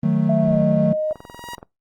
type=chord; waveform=triangle; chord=D# diminished; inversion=none; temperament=equal; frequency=155.56 / 185 / 220 Hz; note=D#3 / F#3 / A3; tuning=0 / 0 / 0 cents; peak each=-18 dBFS; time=0.03-0.93 s; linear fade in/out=5 ms
type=tone with pitch glide; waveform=sine; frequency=659.3 to 618.7 Hz; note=E5 to D#5; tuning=0 to -10 cents; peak=-19 dBFS; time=0.29-1.13 s; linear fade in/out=5 ms; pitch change=-110 cents; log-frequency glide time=0.42-0.59 s
type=tone with exponential growth; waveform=sawtooth; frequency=955 Hz; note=A#5; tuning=42 cents sharp; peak=-25 dBFS; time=0.9-1.55 s; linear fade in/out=2 ms; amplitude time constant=140 ms
type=click train; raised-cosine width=1 ms; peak=-23 dBFS; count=12; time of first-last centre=1.11-1.629 s; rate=21.2 Hz
effects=noise-tail reverb RT60 0.2 s tail -23 dB re dry + Opus 32 kbps